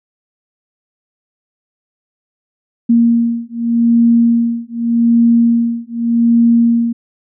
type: beating tone pair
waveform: sine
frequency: 233.1 / 233.94 Hz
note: A#3 / A#3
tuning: 0 / +6 cents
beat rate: 0.84 Hz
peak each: -12 dBFS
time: 2.89-6.93 s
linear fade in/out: 10 ms
effects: none